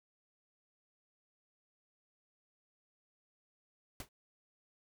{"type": "noise with exponential decay", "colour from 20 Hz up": "pink", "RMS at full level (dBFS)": -40, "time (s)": [4, 4.09], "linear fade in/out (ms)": 2, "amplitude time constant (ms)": 19, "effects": []}